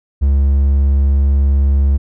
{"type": "tone", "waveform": "triangle", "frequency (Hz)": 69.3, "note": "C#2", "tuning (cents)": 0, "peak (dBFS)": -7, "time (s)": [0.21, 1.98], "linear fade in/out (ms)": 20, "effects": []}